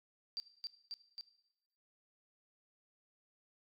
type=tone with echo; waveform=sine; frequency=4699 Hz; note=D8; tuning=in tune; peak=-37 dBFS; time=0.37-0.4 s; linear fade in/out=0 ms; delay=270 ms; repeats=3; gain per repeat=-2 dB; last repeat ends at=1.21 s; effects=noise-tail reverb RT60 0.9 s tail -17 dB re dry